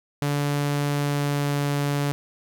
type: tone with pitch glide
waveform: sawtooth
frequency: 144.3 to 143.39 Hz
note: D3 to D3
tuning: -30 to -41 cents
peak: -18 dBFS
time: 0.22-2.12 s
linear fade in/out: 0 ms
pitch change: -11 cents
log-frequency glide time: 0.93-1.61 s
effects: 10-bit